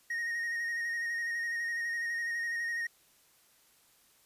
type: tone with vibrato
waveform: triangle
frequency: 1864.7 Hz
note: A#6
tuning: in tune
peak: -30 dBFS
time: 0.1-2.87 s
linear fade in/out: 5 ms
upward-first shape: square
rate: 12 Hz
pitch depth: 18 cents each way
effects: white hiss -65 dBFS RMS until 4.25 s + resampled to 32000 Hz